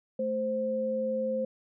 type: tone pair together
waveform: sine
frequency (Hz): 219.7 / 522.9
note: A3 / C5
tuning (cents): -2 / -1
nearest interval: octave + minor third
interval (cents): 1501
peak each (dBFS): -34 / -28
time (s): 0.19-1.45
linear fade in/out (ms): 5
effects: none